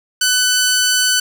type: tone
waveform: 10% pulse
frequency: 1499 Hz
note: F#6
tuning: 22 cents sharp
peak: -4 dBFS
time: 0.21-1.2 s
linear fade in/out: 5 ms
effects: 7-bit